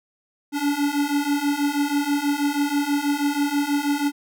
square beating tone pair, 284.1 / 290.3 Hz, C#4 / D4, +43 / -20 cents, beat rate 6.2 Hz, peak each -25 / -23 dBFS, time 0.52-4.12 s, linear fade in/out 50 ms, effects none

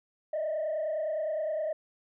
sine tone with frequency modulation, 622.3 Hz, D#5, in tune, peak -27 dBFS, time 0.33-1.73 s, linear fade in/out 5 ms, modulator 29.7 Hz, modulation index 0.95, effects tanh soft clip ceiling -26 dBFS

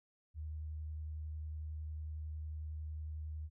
sine tone with vibrato, 77.2 Hz, D#2, 13 cents flat, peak -40 dBFS, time 0.34-3.5 s, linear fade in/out 50 ms, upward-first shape sine, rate 11 Hz, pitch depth 12 cents each way, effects none

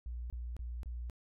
sine tone bursts, 59.7 Hz, A#1, 42 cents sharp, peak -38 dBFS, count 4, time 0.06-1.098 s, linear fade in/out 0 ms, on 240 ms, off 26 ms, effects none

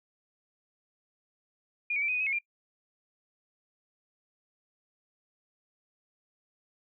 sine tone with pitch steps, 2429 / 2257 / 2339 / 2503 / 2481 / 2550 / 2176 / 2389 Hz, D#7 / C#7 / D7 / D#7 / D#7 / D#7 / C#7 / D7, -42 / +31 / -8 / +10 / -6 / +42 / -33 / +29 cents, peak -27 dBFS, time 1.9-2.388 s, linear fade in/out 5 ms, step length 61 ms, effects noise-tail reverb RT60 0.1 s tail -23 dB re dry

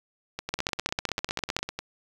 two click trains, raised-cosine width 0.2 ms, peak -9 / -15 dBFS, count 18 / 15, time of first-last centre 0.54-1.63 / 0.39-1.79 s, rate 15.6 / 10 Hz, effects 7-bit

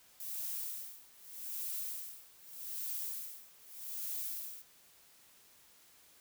violet noise with tremolo, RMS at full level -39 dBFS, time 0.2-4.62 s, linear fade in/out 2 ms, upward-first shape sine, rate 0.82 Hz, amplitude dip 95%, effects white hiss -63 dBFS RMS until 6.2 s

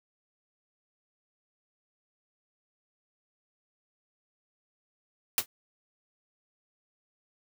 white noise with exponential decay, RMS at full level -20 dBFS, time 5.38-5.46 s, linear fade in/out 1 ms, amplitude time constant 16 ms, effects none

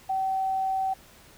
sine tone, 766 Hz, G5, 40 cents flat, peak -24 dBFS, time 0.09-0.94 s, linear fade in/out 10 ms, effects pink hiss -53 dBFS RMS until 1.37 s

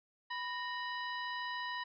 harmonic tone with a mistuned harmonic, 987.8 Hz, B5, in tune, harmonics 1 / 2 / 3 / 4 / 5, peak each -40 / -41 / -48 / -49 / -53 dBFS, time 0.3-1.84 s, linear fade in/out 10 ms, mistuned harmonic 2, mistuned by -110 cents, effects none

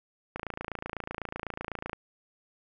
click train, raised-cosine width 0.5 ms, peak -19 dBFS, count 45, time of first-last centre 0.36-1.931 s, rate 28 Hz, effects none

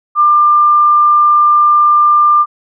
sine tone, 1194 Hz, D6, 28 cents sharp, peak -5 dBFS, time 0.15-2.46 s, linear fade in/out 50 ms, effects none

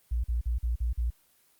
sine tone bursts, 58.9 Hz, A#1, 19 cents sharp, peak -25 dBFS, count 6, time 0.11-1.105 s, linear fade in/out 10 ms, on 130 ms, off 43 ms, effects white hiss -65 dBFS RMS until 1.59 s + Opus 24 kbps

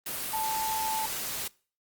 sine tone in noise, 880 Hz, A5, in tune, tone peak -29 dBFS, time 0.33-1.06 s, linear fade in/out 5 ms, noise white, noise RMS -34 dBFS, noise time 0.06-1.48 s, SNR +2 dB, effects noise-tail reverb RT60 0.4 s tail -23 dB re dry + Opus 32 kbps

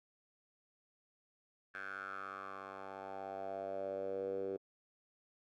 10% pulse tone with band-pass filter sweep, 96.9 Hz, G2, 20 cents flat, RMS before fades -43 dBFS, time 1.74-4.57 s, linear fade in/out 10 ms, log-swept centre 1600 to 420 Hz, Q 5.5, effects Opus 48 kbps

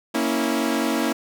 sawtooth chord, A# diminished, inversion none, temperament equal with one note detuned, 233.1 / 277.2 / 327 Hz, A#3 / C#4 / E4, 0 / 0 / -14 cents, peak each -21 dBFS, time 0.14-1.13 s, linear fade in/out 10 ms, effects none

